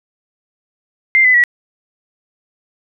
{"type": "tone with pitch steps", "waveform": "sine", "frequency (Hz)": [2093, 2010, 1930.4], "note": ["C7", "B6", "B6"], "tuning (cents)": [0, 30, -40], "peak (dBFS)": -7, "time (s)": [1.15, 1.438], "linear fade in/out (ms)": 0, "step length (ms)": 96, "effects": []}